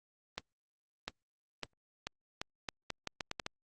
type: accelerating click train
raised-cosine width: 0.2 ms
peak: -19 dBFS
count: 12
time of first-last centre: 0.38-3.464 s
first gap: 700 ms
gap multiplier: 0.79
effects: Opus 24 kbps